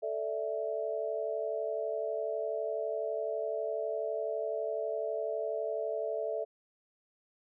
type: chord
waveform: sine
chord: A suspended fourth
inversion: none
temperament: equal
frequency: 440 / 587.3 / 659.3 Hz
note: A4 / D5 / E5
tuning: 0 / 0 / 0 cents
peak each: -36 / -37 / -35 dBFS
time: 0.02-6.45 s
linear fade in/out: 20 ms
effects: none